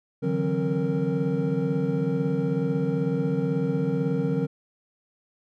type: tone cluster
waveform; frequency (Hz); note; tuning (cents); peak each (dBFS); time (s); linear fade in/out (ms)
triangle; 145.2 / 161.3 / 183.4 / 266.8 / 464.5; D3 / E3 / F#3 / C4 / A#4; -19 / -37 / -15 / +34 / -6; -27; 0.22-4.47; 20
effects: none